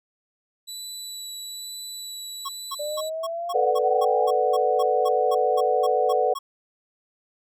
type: tone with vibrato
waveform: 25% pulse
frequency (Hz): 3951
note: B7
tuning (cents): 0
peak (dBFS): -29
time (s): 0.67-3.1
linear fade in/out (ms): 20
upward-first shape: sine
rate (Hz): 1.1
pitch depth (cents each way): 9
type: tone bursts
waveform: square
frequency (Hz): 1100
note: C#6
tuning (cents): -14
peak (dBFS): -29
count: 16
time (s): 2.45-6.39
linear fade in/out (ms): 10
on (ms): 40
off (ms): 220
type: linear sweep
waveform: sine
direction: up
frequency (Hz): 585 to 817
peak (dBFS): -27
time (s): 2.79-4.27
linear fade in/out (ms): 10
type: chord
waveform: sine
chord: B minor seventh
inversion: third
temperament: equal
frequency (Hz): 440 / 493.9 / 587.3 / 740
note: A4 / B4 / D5 / F#5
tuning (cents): 0 / 0 / 0 / 0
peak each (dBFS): -25 / -23 / -26 / -23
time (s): 3.54-6.34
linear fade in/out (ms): 10
effects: none